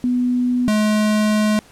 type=tone pair in turn; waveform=sine / square; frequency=247.6 / 212.8 Hz; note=B3 / G#3; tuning=+5 / +42 cents; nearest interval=minor third; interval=263 cents; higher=first; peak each=-15 dBFS; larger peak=neither; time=0.04-0.68 / 0.68-1.59 s; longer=second; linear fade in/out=0 ms; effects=pink hiss -48 dBFS RMS until 1.71 s + low-pass 11000 Hz 12 dB/octave